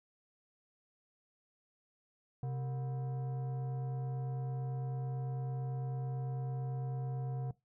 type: tone with frequency modulation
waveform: sine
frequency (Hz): 131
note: C3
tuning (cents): +2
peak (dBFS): -32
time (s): 2.43-7.51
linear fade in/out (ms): 2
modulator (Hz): 593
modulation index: 0.34
effects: noise-tail reverb RT60 0.2 s tail -22 dB re dry + tanh soft clip ceiling -34 dBFS